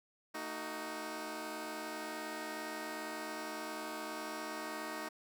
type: chord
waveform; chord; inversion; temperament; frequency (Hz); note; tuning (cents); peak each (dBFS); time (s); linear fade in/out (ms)
10% pulse; D# diminished; second; just; 224 / 311.1 / 373.4; A3 / D#4 / F#4; +31 / 0 / +16; -39 / -34 / -39; 0.34-5.09; 10
effects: none